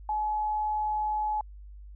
sine tone, 851 Hz, G#5, 42 cents sharp, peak -26 dBFS, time 0.09-1.41 s, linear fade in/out 2 ms, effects added 50 Hz sine -43 dBFS peak until 1.95 s

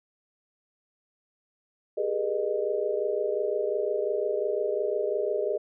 sine tone cluster, 395.8 / 421.5 / 484.3 / 612 Hz, G4 / G#4 / B4 / D#5, +17 / +26 / -34 / -29 cents, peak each -32 / -29 / -32 / -30 dBFS, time 1.97-5.58 s, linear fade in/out 10 ms, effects none

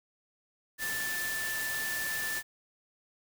sine tone in noise, 1760 Hz, A6, in tune, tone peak -33 dBFS, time 0.78-2.43 s, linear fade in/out 50 ms, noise white, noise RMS -37 dBFS, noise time 0.78-2.43 s, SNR +1 dB, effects none

